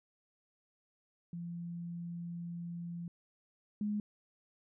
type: tone pair in turn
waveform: sine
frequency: 171.5 / 208.5 Hz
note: F3 / G#3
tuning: -31 / +7 cents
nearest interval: minor third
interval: 338 cents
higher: second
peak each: -39 / -32 dBFS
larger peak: second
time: 1.33-3.08 / 3.81-4 s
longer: first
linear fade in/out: 2 ms
effects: none